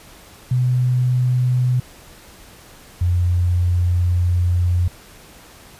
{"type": "tone pair in turn", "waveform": "sine", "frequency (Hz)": [125.5, 88.35], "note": ["B2", "F2"], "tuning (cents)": [28, 21], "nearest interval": "tritone", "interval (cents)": 607, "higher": "first", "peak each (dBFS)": -14, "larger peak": "neither", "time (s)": [[0.51, 1.8], [3.01, 4.88]], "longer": "second", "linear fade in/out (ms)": 5, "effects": ["pink hiss -44 dBFS RMS until 5.79 s", "resampled to 32000 Hz"]}